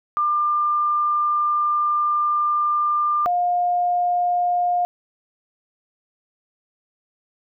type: tone pair in turn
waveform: sine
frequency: 1196 / 709.6 Hz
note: D6 / F5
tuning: +31 / +27 cents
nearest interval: major sixth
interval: 904 cents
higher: first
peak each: -17 dBFS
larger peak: neither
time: 0.17-3.26 / 3.26-4.85 s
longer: first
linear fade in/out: 0 ms
effects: none